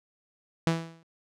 sawtooth tone with exponential decay, 164.81 Hz, E3, in tune, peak -16 dBFS, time 0.67-1.03 s, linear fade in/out 0 ms, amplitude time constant 78 ms, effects low-pass 7000 Hz 12 dB/octave

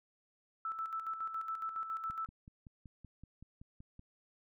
sine tone with tremolo, 1318.5 Hz, E6, in tune, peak -35 dBFS, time 0.65-2.26 s, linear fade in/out 2 ms, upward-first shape square, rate 7.2 Hz, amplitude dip 55%
click train, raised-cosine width 5 ms, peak -40 dBFS, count 11, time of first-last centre 2.1-3.994 s, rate 5.28 Hz
effects none

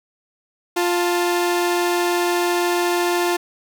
sawtooth tone pair together, 350.6 / 883.5 Hz, F4 / A5, +7 / +7 cents, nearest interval octave + major third, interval 1600 cents, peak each -14 / -22 dBFS, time 0.76-3.37 s, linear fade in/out 10 ms, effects none

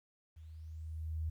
sine tone with level ramp, 79.4 Hz, D#2, 36 cents sharp, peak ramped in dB -50 to -33 dBFS, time 0.36-1.3 s, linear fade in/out 10 ms, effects 12-bit

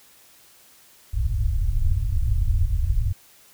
pink low-pass noise, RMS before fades -21 dBFS, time 1.13-3.13 s, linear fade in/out 10 ms, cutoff 110 Hz, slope 48 dB/octave, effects white hiss -53 dBFS RMS until 3.53 s

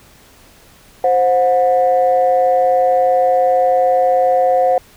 sine tone pair together, 524 / 726.8 Hz, C5 / F#5, +2 / -31 cents, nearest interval tritone, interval 567 cents, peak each -12 dBFS, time 1.04-4.78 s, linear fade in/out 2 ms, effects tanh soft clip ceiling -4 dBFS + pink hiss -46 dBFS RMS until 4.96 s

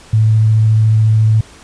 sine tone with vibrato, 109.5 Hz, A2, 8 cents flat, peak -7 dBFS, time 0.13-1.41 s, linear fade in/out 5 ms, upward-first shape sine, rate 14 Hz, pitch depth 11 cents each way, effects pink hiss -40 dBFS RMS until 1.63 s + resampled to 22050 Hz

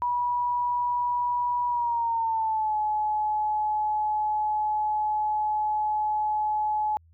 sine tone with pitch glide, 972 to 851.1 Hz, B5 to G#5, -28 to +42 cents, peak -23 dBFS, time 0.02-6.97 s, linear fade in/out 0 ms, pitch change -230 cents, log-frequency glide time 1.67-2.76 s, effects added 82 Hz sine -54 dBFS peak until 7.13 s

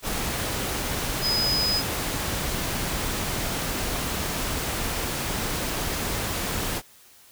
sine tone in noise, 5020 Hz, D#8, 15 cents sharp, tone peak -22 dBFS, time 1.21-1.83 s, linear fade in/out 50 ms, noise pink, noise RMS -28 dBFS, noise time 0.02-6.82 s, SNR +3 dB, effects white hiss -53 dBFS RMS until 7.31 s

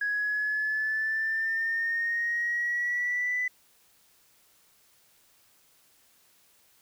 sine exponential sweep, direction up, 1661.2 to 1999 Hz, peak -25 dBFS, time 0.01-3.48 s, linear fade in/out 5 ms, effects tanh soft clip ceiling -21 dBFS + white hiss -63 dBFS RMS until 6.81 s

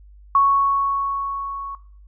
sine tone with level ramp, 1109 Hz, C#6, in tune, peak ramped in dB -11 to -28 dBFS, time 0.35-1.75 s, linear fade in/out 2 ms, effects noise-tail reverb RT60 0.5 s tail -18 dB re dry + added 50 Hz sine -43 dBFS peak until 2.07 s

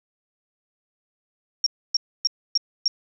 sine tone bursts, 5550 Hz, F8, 12 cents flat, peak -16 dBFS, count 5, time 1.64-2.88 s, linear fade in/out 2 ms, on 24 ms, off 280 ms, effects none

